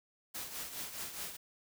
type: noise with tremolo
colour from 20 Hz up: white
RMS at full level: -40 dBFS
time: 0.34-1.37 s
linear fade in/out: 10 ms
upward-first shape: triangle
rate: 4.8 Hz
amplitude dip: 65%
effects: none